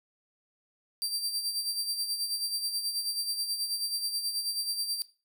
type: tone with tremolo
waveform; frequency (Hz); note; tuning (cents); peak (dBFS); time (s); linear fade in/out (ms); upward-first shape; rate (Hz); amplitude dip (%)
sawtooth; 4699; D8; 0; -25; 1.02-5.02; 0; sine; 9.3; 60
effects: noise-tail reverb RT60 0.3 s tail -17 dB re dry